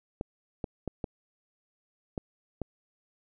clicks, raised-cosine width 2 ms, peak -19 dBFS, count 6, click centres 0.211 / 0.642 / 0.877 / 1.042 / 2.178 / 2.617 s, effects none

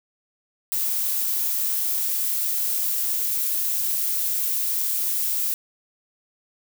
violet noise with high-pass filter sweep, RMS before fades -24 dBFS, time 0.72-5.54 s, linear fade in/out 0 ms, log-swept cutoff 830 to 330 Hz, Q 2.9, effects none

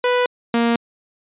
sawtooth tone pair in turn, 493.9 / 233.9 Hz, B4 / A#3, 0 / +6 cents, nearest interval octave + minor second, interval 1294 cents, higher first, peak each -11 dBFS, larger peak neither, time 0.04-0.26 / 0.54-0.76 s, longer neither, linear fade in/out 2 ms, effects resampled to 8000 Hz

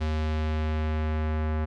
square tone with low-pass filter sweep, 77.7 Hz, D#2, 2 cents flat, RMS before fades -27 dBFS, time 0-1.66 s, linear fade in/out 20 ms, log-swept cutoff 4300 to 1700 Hz, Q 0.97, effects none

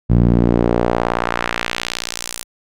sawtooth tone with band-pass filter sweep, 58.8 Hz, A#1, 16 cents sharp, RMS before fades -17 dBFS, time 0.09-2.44 s, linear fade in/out 20 ms, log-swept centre 140 to 10000 Hz, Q 1.1, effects none

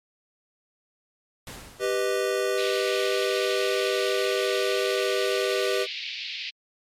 pink noise with exponential decay, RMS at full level -37 dBFS, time 1.47-2.44 s, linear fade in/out 1 ms, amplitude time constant 210 ms
square chord, G augmented, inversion none, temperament equal, 392 / 493.9 / 622.3 Hz, G4 / B4 / D#5, 0 / 0 / 0 cents, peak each -27 / -28 / -31 dBFS, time 1.79-5.87 s, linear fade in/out 50 ms
pink band-pass noise, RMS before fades -34 dBFS, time 2.57-6.51 s, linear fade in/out 20 ms, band 2200 to 4700 Hz, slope 48 dB/octave
effects low-pass 12000 Hz 12 dB/octave + MP3 96 kbps

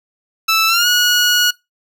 15% pulse tone with pitch glide, 1318.5 to 1454.5 Hz, E6 to F#6, 0 to -30 cents, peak -5 dBFS, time 0.48-1.51 s, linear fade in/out 10 ms, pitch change +170 cents, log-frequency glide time 0.67-0.87 s, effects noise-tail reverb RT60 0.2 s tail -22 dB re dry

